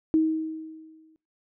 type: tone with exponential decay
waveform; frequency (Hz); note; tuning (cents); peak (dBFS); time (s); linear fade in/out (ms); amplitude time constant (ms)
sine; 317.1; D#4; +33; -16; 0.14-1.16; 0; 220
effects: noise-tail reverb RT60 0.3 s tail -21 dB re dry